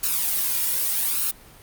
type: noise with flanger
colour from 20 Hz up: blue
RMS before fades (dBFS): -23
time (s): 0.03-1.31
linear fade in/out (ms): 5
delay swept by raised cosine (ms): 0.73 to 2.13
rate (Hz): 0.83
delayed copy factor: +0.6
effects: pink hiss -48 dBFS RMS until 1.62 s + Opus 48 kbps